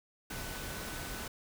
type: tone in noise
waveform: sine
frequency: 1500 Hz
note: F#6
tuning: 23 cents sharp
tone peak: -49 dBFS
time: 0.3-1.28 s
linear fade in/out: 5 ms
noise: pink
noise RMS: -41 dBFS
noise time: 0.3-1.28 s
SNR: -11 dB
effects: none